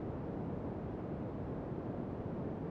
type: band-pass noise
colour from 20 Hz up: pink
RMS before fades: -41 dBFS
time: 0-2.7 s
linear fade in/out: 2 ms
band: 110 to 510 Hz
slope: 12 dB/octave
effects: none